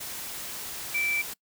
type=tone in noise; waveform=sine; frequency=2332 Hz; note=D7; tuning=13 cents flat; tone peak=-25 dBFS; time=0.94-1.22 s; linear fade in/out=10 ms; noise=white; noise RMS=-37 dBFS; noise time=0-1.34 s; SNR=+9 dB; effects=noise-tail reverb RT60 0.1 s tail -23 dB re dry